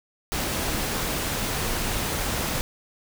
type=noise; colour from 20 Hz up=pink; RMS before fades=-27 dBFS; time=0.32-2.61 s; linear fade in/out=0 ms; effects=none